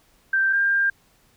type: tone pair in turn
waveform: sine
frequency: 1568 / 1597.3 Hz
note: G6 / G6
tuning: 0 / +32 cents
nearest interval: unison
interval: 32 cents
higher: second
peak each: -17 dBFS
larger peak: neither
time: 0.33-0.53 / 0.53-0.9 s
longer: second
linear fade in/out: 5 ms
effects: pink hiss -60 dBFS RMS until 1.36 s